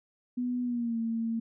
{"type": "tone with pitch glide", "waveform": "sine", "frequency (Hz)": [246.9, 227.7], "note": ["B3", "A#3"], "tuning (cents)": [0, -40], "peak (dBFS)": -28, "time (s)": [0.37, 1.4], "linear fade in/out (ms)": 10, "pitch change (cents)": -140, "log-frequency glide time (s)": [0.63, 0.98], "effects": []}